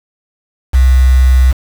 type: tone with quantisation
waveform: sine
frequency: 64.2 Hz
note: C2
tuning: 32 cents flat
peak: -4 dBFS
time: 0.73-1.53 s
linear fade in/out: 20 ms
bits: 4
effects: none